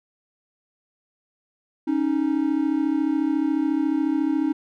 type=tone pair together; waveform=triangle; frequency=277.2 / 311.3 Hz; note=C#4 / D#4; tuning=0 / +1 cents; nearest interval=major second; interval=201 cents; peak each=-21 / -20 dBFS; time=1.87-4.53 s; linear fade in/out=10 ms; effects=none